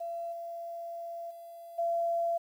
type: tone with level steps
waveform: sine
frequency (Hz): 679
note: F5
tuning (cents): -49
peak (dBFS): -34 / -37 / -44 / -27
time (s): 0-2.38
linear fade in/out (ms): 10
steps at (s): 0.32 / 1.3 / 1.78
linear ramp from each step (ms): 10
effects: 10-bit